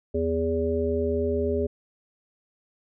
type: harmonic tone with a mistuned harmonic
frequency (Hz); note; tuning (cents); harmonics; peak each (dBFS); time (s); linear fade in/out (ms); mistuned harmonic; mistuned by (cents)
82.2; E2; -4; 1 / 3 / 5 / 7; -29 / -30 / -25 / -31; 0.14-1.67; 10; 1; -28
effects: none